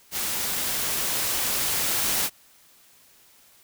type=noise with level ramp; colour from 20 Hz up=white; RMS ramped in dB=-28 to -24 dBFS; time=0.11-2.3 s; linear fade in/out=50 ms; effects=white hiss -56 dBFS RMS until 3.63 s